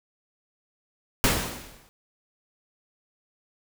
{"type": "noise with exponential decay", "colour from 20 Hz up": "pink", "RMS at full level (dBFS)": -19, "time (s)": [1.24, 1.89], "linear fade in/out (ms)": 0, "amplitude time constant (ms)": 140, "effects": []}